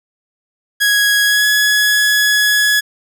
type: tone with pitch glide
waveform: sawtooth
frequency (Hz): 1661.2 to 1687.3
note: G#6 to G#6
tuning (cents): 0 to +27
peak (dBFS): -7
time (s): 0.8-2.81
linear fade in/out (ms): 20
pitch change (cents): +27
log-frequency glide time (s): 1.24-1.46
effects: none